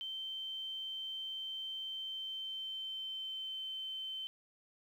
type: tone with pitch glide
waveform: sine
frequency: 3109 to 3084 Hz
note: G7 to G7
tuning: -15 to -29 cents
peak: -39 dBFS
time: 0.01-4.27 s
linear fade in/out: 0 ms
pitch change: -14 cents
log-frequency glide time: 1.88-3.55 s
effects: 11-bit